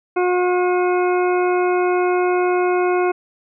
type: harmonic tone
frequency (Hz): 360.2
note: F#4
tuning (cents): -46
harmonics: 1 / 2 / 3 / 4 / 6 / 7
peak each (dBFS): -16 / -22 / -26 / -28 / -32 / -33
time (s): 0.16-3.12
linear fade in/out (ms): 10
effects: none